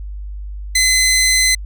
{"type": "tone", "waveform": "15% pulse", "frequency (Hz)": 2040, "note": "C7", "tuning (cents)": -44, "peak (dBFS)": -5, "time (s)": [0.75, 1.55], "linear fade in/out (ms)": 5, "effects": ["added 50 Hz sine -25 dBFS peak until 1.65 s"]}